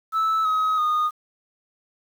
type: tone with pitch steps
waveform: sine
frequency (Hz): 1310 / 1269.8 / 1230.8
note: E6 / D#6 / D#6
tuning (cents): -11 / +35 / -19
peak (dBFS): -16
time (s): 0.12-1.11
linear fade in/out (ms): 50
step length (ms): 330
effects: tanh soft clip ceiling -18 dBFS + 8-bit